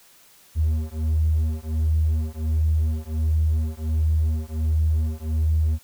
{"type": "beating tone pair", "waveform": "triangle", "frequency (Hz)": [77.78, 79.18], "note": ["D#2", "D#2"], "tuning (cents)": [0, 31], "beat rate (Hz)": 1.4, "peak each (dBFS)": -19, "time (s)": [0.55, 5.79], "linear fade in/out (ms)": 50, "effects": ["tanh soft clip ceiling -14 dBFS", "white hiss -53 dBFS RMS until 5.83 s"]}